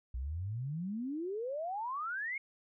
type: exponential sweep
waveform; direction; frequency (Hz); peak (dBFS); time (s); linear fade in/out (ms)
sine; up; 58.27 to 2217; -35; 0.14-2.38; 5
effects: none